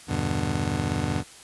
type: chord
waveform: 25% pulse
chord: E minor seventh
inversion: none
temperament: just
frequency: 82.41 / 98.89 / 123.61 / 148.33 Hz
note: E2 / G2 / B2 / D3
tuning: 0 / +16 / +2 / +18 cents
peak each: -27 dBFS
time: 0.07-1.24 s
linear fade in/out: 50 ms
effects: white hiss -47 dBFS RMS until 1.43 s + resampled to 24000 Hz